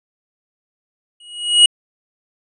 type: tone with exponential growth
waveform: square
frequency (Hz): 2900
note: F#7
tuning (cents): -35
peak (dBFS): -4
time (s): 1.2-1.66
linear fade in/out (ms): 5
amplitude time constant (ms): 99
effects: resampled to 24000 Hz